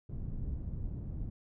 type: low-pass noise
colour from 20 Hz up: pink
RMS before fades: -38 dBFS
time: 0.09-1.3 s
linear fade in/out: 5 ms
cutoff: 160 Hz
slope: 12 dB/octave
effects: none